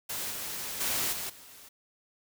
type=noise with level steps; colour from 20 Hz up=white; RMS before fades=-35 / -37 / -30 / -36 / -51 dBFS; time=0.09-1.69 s; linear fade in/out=10 ms; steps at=0.3 / 0.8 / 1.12 / 1.29 s; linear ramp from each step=10 ms; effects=none